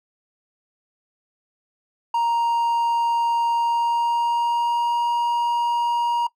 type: tone with pitch glide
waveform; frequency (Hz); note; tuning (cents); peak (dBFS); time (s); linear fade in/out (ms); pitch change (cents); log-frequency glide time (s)
triangle; 935 to 947.5; A#5 to A#5; +5 to +28; -16; 2.14-6.27; 5; +23; 3.51-5.03
effects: noise-tail reverb RT60 0.1 s tail -20 dB re dry